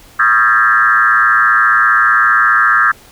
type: tone with frequency modulation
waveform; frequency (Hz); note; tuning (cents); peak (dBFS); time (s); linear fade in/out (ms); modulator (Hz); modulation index
sine; 1471; F#6; -11; -7; 0.19-2.92; 10; 115; 2.5
effects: pink hiss -42 dBFS RMS until 3.11 s